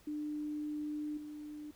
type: tone with level steps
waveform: sine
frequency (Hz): 299.6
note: D4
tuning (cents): +35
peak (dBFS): -36 / -43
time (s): 0.07-1.71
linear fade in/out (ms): 5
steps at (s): 1.17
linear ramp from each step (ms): 5
effects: pink hiss -64 dBFS RMS until 1.75 s